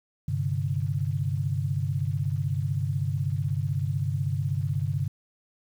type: chord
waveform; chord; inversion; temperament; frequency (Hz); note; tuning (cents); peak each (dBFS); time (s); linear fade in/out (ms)
sine; G suspended fourth; none; equal; 98 / 130.81 / 146.83; G2 / C3 / D3; 0 / 0 / 0; -29; 0.28-5.08; 5
effects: 9-bit